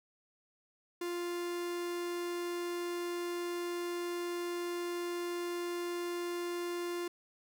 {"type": "tone", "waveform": "45% pulse", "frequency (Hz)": 349.2, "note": "F4", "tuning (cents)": 0, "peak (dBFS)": -35, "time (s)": [1.01, 7.08], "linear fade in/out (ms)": 5, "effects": []}